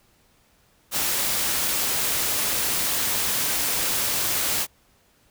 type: noise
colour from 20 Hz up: white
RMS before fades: -24 dBFS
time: 0.91-4.67 s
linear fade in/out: 50 ms
effects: pink hiss -61 dBFS RMS until 5.3 s